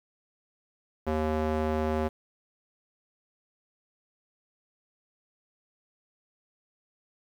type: tone with band-pass filter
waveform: square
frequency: 77.78 Hz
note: D#2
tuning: in tune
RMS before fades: -28 dBFS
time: 1.06-2.09 s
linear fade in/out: 20 ms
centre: 530 Hz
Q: 0.85
effects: 9-bit